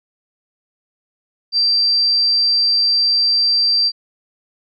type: tone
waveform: sine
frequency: 4699 Hz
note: D8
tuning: in tune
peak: -12 dBFS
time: 1.52-3.92 s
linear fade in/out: 50 ms
effects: none